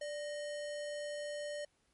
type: tone with sample-and-hold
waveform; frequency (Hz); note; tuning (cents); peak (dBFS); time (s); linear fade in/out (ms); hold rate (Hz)
sine; 587.3; D5; 0; -38; 0.01-1.65; 5; 2450
effects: pink hiss -75 dBFS RMS until 1.93 s + MP3 48 kbps